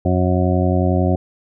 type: harmonic tone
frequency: 91 Hz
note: F#2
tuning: 28 cents flat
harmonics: 1 / 2 / 3 / 4 / 6 / 7 / 8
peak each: -17 / -20 / -22 / -23 / -25 / -25 / -26 dBFS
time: 0.05-1.16 s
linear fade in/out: 5 ms
effects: none